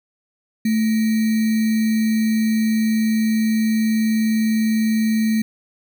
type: tone with sample-and-hold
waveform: sine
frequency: 220.1 Hz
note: A3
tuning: 1 cent sharp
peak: -15 dBFS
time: 0.65-5.42 s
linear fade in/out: 5 ms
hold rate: 2100 Hz
effects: none